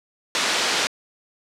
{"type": "band-pass noise", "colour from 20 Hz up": "white", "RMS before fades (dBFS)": -22, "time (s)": [0.35, 0.87], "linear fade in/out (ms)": 0, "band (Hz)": [270, 5000], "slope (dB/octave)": 12, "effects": ["low-pass 9000 Hz 12 dB/octave"]}